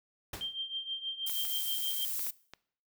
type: noise with exponential decay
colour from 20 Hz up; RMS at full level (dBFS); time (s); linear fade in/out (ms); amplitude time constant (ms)
pink; -37; 0.33-0.56; 5; 49
type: tone with tremolo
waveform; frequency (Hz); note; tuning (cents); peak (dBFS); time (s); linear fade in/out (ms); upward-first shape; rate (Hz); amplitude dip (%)
sine; 3164; G7; +15; -31; 0.41-2.05; 0; triangle; 6.3; 85
type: noise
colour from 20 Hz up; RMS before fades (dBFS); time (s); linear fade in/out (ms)
violet; -35; 1.26-2.31; 10
type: clicks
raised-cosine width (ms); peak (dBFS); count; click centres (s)
0.2; -27; 5; 1.297 / 1.451 / 2.194 / 2.268 / 2.536
effects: noise-tail reverb RT60 0.6 s tail -22 dB re dry